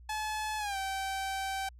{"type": "tone with pitch glide", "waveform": "sawtooth", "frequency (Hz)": [859, 774.2], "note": ["A5", "G5"], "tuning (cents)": [-42, -22], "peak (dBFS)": -29, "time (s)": [0.09, 1.69], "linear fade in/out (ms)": 5, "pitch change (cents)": -180, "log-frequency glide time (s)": [0.58, 0.77], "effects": ["added 60 Hz sine -50 dBFS peak until 1.79 s", "low-pass 12000 Hz 12 dB/octave"]}